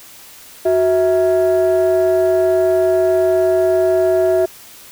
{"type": "tone pair together", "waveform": "sine", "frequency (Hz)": [370, 651.5], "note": ["F#4", "E5"], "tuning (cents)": [0, -20], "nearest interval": "minor seventh", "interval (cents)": 980, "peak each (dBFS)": -12, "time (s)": [0.65, 4.46], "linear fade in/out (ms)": 10, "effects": ["tanh soft clip ceiling -8 dBFS", "white hiss -40 dBFS RMS until 4.91 s"]}